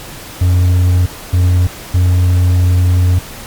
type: tone bursts at uneven times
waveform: triangle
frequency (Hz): 90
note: F#2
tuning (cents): -47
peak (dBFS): -5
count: 3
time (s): 0.41-1.06 / 1.33-1.67 / 1.94-3.19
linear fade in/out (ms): 5
effects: pink hiss -30 dBFS RMS until 3.46 s + MP3 96 kbps